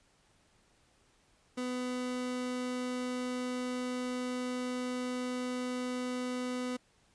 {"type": "tone", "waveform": "30% pulse", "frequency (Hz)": 250.3, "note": "B3", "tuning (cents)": 23, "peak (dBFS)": -31, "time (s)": [1.57, 6.77], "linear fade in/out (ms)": 10, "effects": ["pink hiss -68 dBFS RMS until 7.14 s", "resampled to 22050 Hz"]}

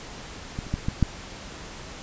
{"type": "clicks", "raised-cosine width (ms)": 5, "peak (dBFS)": [-17, -25, -12, -12, -6], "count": 5, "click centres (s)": [0.589, 0.667, 0.74, 0.885, 1.027], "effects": ["pink hiss -40 dBFS RMS until 2.02 s", "resampled to 16000 Hz"]}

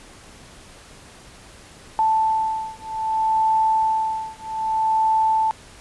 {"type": "beating tone pair", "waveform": "sine", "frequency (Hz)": [880, 880.63], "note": ["A5", "A5"], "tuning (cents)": [0, 1], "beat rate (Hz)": 0.63, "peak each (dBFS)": -21, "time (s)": [1.99, 5.51], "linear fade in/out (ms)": 0, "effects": ["pink hiss -45 dBFS RMS until 5.8 s", "resampled to 24000 Hz"]}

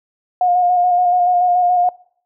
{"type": "tone with vibrato", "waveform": "sine", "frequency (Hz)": 716, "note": "F5", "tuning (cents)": 43, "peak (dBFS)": -11, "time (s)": [0.41, 1.89], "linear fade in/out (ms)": 2, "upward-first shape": "square", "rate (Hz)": 7, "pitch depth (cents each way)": 21, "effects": ["noise-tail reverb RT60 0.6 s tail -23 dB re dry"]}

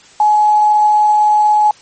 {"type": "tone with quantisation", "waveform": "sine", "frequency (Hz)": 845, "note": "G#5", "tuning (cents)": 30, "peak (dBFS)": -7, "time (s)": [0.2, 1.71], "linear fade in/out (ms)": 2, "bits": 5, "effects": ["white hiss -43 dBFS RMS until 1.81 s", "MP3 32 kbps"]}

